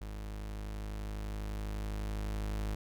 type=tone with level ramp; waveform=40% pulse; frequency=51.91 Hz; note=G#1; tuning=in tune; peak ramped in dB=-39 to -32 dBFS; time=0.01-2.75 s; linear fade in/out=5 ms; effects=none